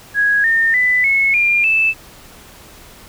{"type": "tone with pitch steps", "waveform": "sine", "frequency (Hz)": [1659, 1819.6, 1995.8, 2189, 2401, 2633], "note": ["G#6", "A#6", "B6", "C#7", "D7", "E7"], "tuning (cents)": [-2, -42, 18, -22, 38, -3], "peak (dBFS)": -11, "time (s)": [0.14, 1.94], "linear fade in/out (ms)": 50, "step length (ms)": 300, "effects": ["pink hiss -41 dBFS RMS until 3.08 s"]}